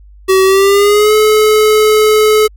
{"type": "tone with pitch glide", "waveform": "square", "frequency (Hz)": [380.2, 429.2], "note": ["F#4", "A4"], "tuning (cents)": [47, -43], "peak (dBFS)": -6, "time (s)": [0.28, 2.48], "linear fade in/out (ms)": 20, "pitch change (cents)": 210, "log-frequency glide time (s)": [0.44, 1.14], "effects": ["added 50 Hz sine -35 dBFS peak until 2.56 s", "MP3 96 kbps"]}